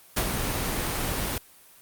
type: noise with ADSR envelope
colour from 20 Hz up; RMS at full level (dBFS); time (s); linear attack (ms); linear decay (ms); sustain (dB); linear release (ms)
pink; -23; 0.16-1.38; 13; 72; -5; 3
effects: white hiss -53 dBFS RMS until 1.81 s + Opus 32 kbps